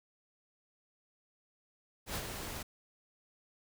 pink noise with ADSR envelope, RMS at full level -36 dBFS, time 2.06-2.63 s, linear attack 91 ms, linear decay 61 ms, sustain -6 dB, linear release 8 ms, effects none

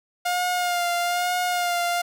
sawtooth tone with vibrato, 708 Hz, F5, 23 cents sharp, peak -18 dBFS, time 0.25-2.02 s, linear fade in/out 10 ms, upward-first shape sine, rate 1.1 Hz, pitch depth 29 cents each way, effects none

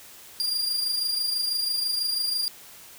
40% pulse tone with amplitude modulation, 4794 Hz, D8, 35 cents sharp, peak -21 dBFS, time 0.4-2.48 s, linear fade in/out 0 ms, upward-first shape sine, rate 26.1 Hz, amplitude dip 45%, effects white hiss -47 dBFS RMS until 2.98 s

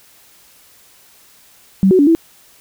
sine tone with pitch steps, 192.1 / 372.3 / 286.4 / 329.3 Hz, G3 / F#4 / D4 / E4, -35 / +11 / -43 / -2 cents, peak -7 dBFS, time 1.83-2.15 s, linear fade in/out 0 ms, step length 80 ms, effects white hiss -48 dBFS RMS until 2.6 s

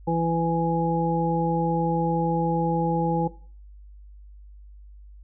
harmonic tone, 166.4 Hz, E3, 17 cents sharp, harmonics 1 / 2 / 3 / 5, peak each -25 / -28 / -27 / -26 dBFS, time 0.07-3.28 s, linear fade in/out 10 ms, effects noise-tail reverb RT60 0.4 s tail -17 dB re dry + added 50 Hz sine -43 dBFS peak until 5.23 s

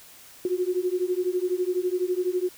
sine beating tone pair, 357.1 / 369.1 Hz, F4 / F#4, +39 / -4 cents, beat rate 12 Hz, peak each -26 dBFS, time 0.45-2.49 s, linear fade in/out 2 ms, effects white hiss -49 dBFS RMS until 2.57 s

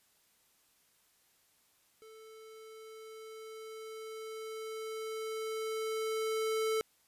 square tone with level ramp, 440 Hz, A4, in tune, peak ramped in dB -53 to -30 dBFS, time 2.02-6.81 s, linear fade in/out 0 ms, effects white hiss -70 dBFS RMS until 7.07 s + resampled to 32000 Hz

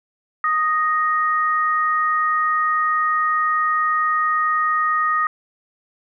sine tone pair together, 1244.5 / 1864.6 Hz, D#6 / A#6, 0 / 0 cents, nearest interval perfect fifth, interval 700 cents, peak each -17 / -23 dBFS, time 0.44-5.27 s, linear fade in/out 2 ms, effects none

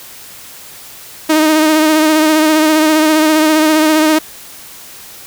sawtooth tone with vibrato, 311.1 Hz, D#4, in tune, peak -4 dBFS, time 1.29-4.19 s, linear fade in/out 10 ms, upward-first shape sine, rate 15 Hz, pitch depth 32 cents each way, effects white hiss -34 dBFS RMS until 5.26 s

